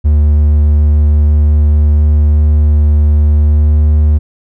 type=tone with pitch glide; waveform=triangle; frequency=74.4 to 75.09 Hz; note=D2 to D2; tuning=+23 to +39 cents; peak=-3 dBFS; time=0.04-4.19 s; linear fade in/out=20 ms; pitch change=+16 cents; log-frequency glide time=0.62-3.51 s; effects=none